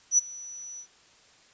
sine tone with ADSR envelope, 5920 Hz, F#8, in tune, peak -15 dBFS, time 0.11-0.87 s, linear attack 70 ms, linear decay 18 ms, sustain -23 dB, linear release 78 ms, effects white hiss -58 dBFS RMS until 1.53 s + resampled to 16000 Hz

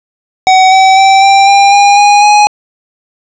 square tone with pitch steps, 753 / 764 / 775.1 / 786.3 / 797.8 / 809.4 / 821.2 / 833.1 Hz, F#5 / G5 / G5 / G5 / G5 / G#5 / G#5 / G#5, +30 / -45 / -20 / +5 / +30 / -45 / -20 / +5 cents, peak -3 dBFS, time 0.47-2.47 s, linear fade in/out 0 ms, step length 250 ms, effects resampled to 16000 Hz + 7-bit

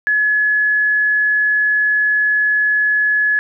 sine tone, 1700 Hz, G#6, 40 cents sharp, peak -12 dBFS, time 0.07-3.39 s, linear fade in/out 0 ms, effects none

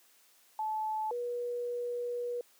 sine tone pair in turn, 867 / 483.6 Hz, A5 / B4, -26 / -36 cents, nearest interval minor seventh, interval 1010 cents, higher first, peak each -31 / -32 dBFS, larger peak first, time 0.59-1.11 / 1.11-2.41 s, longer second, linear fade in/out 2 ms, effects white hiss -64 dBFS RMS until 2.59 s + high-pass 300 Hz 12 dB/octave

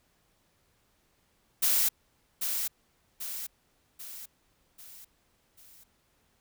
blue noise with echo, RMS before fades -25 dBFS, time 1.62-1.89 s, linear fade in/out 10 ms, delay 790 ms, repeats 5, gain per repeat -6 dB, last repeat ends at 5.84 s, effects pink hiss -70 dBFS RMS until 6.4 s

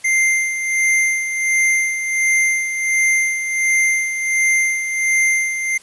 square tone with tremolo, 2093 Hz, C7, in tune, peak -13 dBFS, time 0.04-5.78 s, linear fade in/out 10 ms, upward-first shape sine, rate 1.4 Hz, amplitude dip 60%, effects white hiss -46 dBFS RMS until 5.82 s + resampled to 24000 Hz

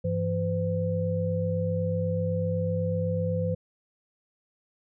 sine tone cluster, 100.2 / 168.2 / 510 Hz, G2 / E3 / C5, +38 / +35 / -44 cents, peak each -29 dBFS, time 0.04-3.55 s, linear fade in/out 10 ms, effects none

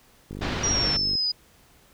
click train, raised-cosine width 3 ms, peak -23 dBFS, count 43, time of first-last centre 0.31-1.153 s, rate 49.8 Hz
pink low-pass noise, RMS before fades -29 dBFS, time 0.41-0.97 s, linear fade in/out 10 ms, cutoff 4600 Hz, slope 24 dB/octave
sine exponential sweep, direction down, 5760 to 4915 Hz, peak -22 dBFS, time 0.63-1.32 s, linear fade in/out 10 ms
effects pink hiss -57 dBFS RMS until 1.93 s

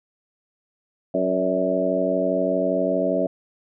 harmonic tone with a mistuned harmonic, 92.5 Hz, F#2, in tune, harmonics 2 / 3 / 4 / 5 / 6 / 7, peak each -29 / -26 / -29 / -29 / -24 / -24 dBFS, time 1.14-3.27 s, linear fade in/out 5 ms, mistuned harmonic 6, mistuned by +39 cents, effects none

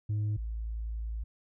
sine tone pair in turn, 105.5 / 55.36 Hz, G#2 / A1, +28 / +11 cents, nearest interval major seventh, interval 1117 cents, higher first, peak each -25 / -32 dBFS, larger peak first, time 0.09-0.37 / 0.37-1.24 s, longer second, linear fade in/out 10 ms, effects tanh soft clip ceiling -27 dBFS

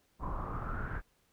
brown noise with low-pass filter sweep, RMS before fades -37 dBFS, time 0.19-1.02 s, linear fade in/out 50 ms, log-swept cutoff 1000 to 1600 Hz, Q 8.9, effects pink hiss -72 dBFS RMS until 1.32 s

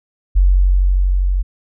sine tone with level ramp, 46.25 Hz, F#1, in tune, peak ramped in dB -7 to -13 dBFS, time 0.35-1.43 s, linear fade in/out 20 ms, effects none

